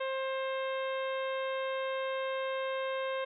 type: harmonic tone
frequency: 530 Hz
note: C5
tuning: 22 cents sharp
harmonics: 1 / 2 / 3 / 4 / 5 / 6 / 7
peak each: -33 / -39 / -43 / -45 / -47 / -49 / -50 dBFS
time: 0-3.25 s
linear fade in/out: 10 ms
effects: none